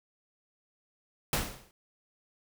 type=noise with exponential decay; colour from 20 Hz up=pink; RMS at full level=-25 dBFS; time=1.33-1.71 s; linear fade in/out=1 ms; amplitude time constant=81 ms; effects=none